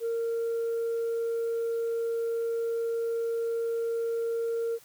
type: tone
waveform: sine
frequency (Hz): 461.3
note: A#4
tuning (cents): -18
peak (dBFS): -25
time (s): 0-4.79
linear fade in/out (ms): 50
effects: tanh soft clip ceiling -25 dBFS + white hiss -56 dBFS RMS until 4.84 s